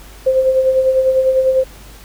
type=tone with tremolo; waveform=sine; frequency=523.3 Hz; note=C5; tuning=in tune; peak=-8 dBFS; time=0.26-1.64 s; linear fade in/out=10 ms; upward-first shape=sine; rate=10 Hz; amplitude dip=50%; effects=added 50 Hz sine -38 dBFS peak until 2.04 s + pink hiss -41 dBFS RMS until 2.04 s